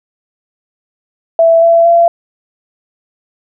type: tone with pitch steps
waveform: sine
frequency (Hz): 662 / 671.2 / 680.6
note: E5 / E5 / F5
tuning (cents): +7 / +31 / -45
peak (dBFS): -4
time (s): 1.39-2.08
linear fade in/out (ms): 2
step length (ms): 230
effects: none